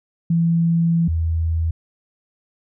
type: tone pair in turn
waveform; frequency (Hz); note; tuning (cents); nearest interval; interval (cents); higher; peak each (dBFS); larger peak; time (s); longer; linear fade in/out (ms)
sine; 167.3 / 81.79; E3 / E2; +26 / -13; octave; 1239; first; -14 / -17; first; 0.3-1.08 / 1.08-1.71; first; 5
effects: none